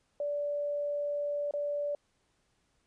sine tone with dropouts, 581 Hz, D5, 19 cents flat, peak -30 dBFS, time 0.2-1.95 s, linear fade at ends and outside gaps 2 ms, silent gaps 1.51-1.537 s, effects pink hiss -74 dBFS RMS until 2.86 s + resampled to 22050 Hz

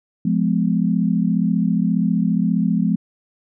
sine chord, F diminished, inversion none, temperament just, 174.61 / 209.5 / 251.4 Hz, F3 / Ab3 / Cb4, 0 / +15 / +31 cents, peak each -19 / -19 / -22 dBFS, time 0.25-2.96 s, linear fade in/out 5 ms, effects none

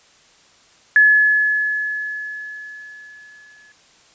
sine tone with exponential decay, 1708 Hz, G#6, 48 cents sharp, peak -7 dBFS, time 0.96-3.72 s, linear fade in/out 1 ms, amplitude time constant 600 ms, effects white hiss -52 dBFS RMS until 4.14 s + resampled to 16000 Hz

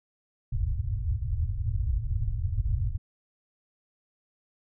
white low-pass noise, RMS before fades -28 dBFS, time 0.52-2.98 s, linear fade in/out 5 ms, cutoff 120 Hz, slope 96 dB/octave, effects none

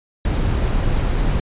brown noise, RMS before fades -18 dBFS, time 0.25-1.4 s, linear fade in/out 2 ms, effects resampled to 8000 Hz

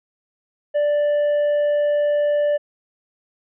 triangle tone, 587.3 Hz, D5, in tune, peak -14 dBFS, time 0.74-2.58 s, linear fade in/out 20 ms, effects resampled to 8000 Hz

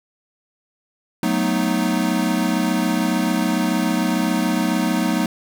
square chord, B dominant seventh, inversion second, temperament equal, 185 / 220 / 246.9 / 311.1 Hz, F#3 / A3 / B3 / D#4, 0 / 0 / 0 / 0 cents, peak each -24 dBFS, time 1.23-5.26 s, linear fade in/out 2 ms, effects none

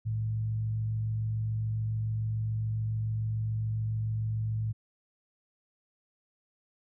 sine tone with frequency modulation, 110 Hz, A2, in tune, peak -28 dBFS, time 0.05-4.73 s, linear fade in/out 20 ms, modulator 47 Hz, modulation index 0.33, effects none

